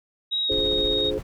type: tone with pitch glide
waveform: sine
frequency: 3815 to 3741 Hz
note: A#7 to A#7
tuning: +39 to +5 cents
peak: -22 dBFS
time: 0.31-1.11 s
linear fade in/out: 20 ms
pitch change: -34 cents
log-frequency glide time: 0.42-0.51 s
type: chord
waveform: sine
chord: D half-diminished seventh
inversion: none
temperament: just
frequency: 293.7 / 352.4 / 422.9 / 528.6 Hz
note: D4 / F4 / Ab4 / C5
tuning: 0 / +16 / +31 / +18 cents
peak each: -33 / -32 / -27 / -29 dBFS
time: 0.49-1.19 s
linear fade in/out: 10 ms
type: noise with tremolo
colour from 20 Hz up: brown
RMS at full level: -33 dBFS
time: 0.51-1.23 s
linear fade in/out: 10 ms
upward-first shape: square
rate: 15 Hz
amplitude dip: 35%
effects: none